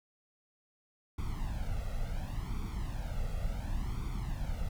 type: noise with flanger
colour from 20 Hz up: brown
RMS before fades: -35 dBFS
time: 1.18-4.69 s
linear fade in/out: 5 ms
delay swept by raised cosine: 0.87 to 1.52 ms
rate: 0.7 Hz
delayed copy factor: +0.8
effects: none